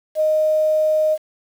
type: tone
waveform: sine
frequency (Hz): 620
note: D#5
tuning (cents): -6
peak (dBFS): -14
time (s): 0.15-1.18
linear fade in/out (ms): 50
effects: 7-bit